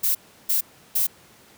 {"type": "noise bursts", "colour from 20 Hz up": "violet", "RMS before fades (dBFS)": -21, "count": 3, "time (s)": [0.03, 1.07], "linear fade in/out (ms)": 10, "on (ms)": 120, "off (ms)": 340, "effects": ["pink hiss -52 dBFS RMS until 1.57 s", "high-pass 100 Hz 12 dB/octave"]}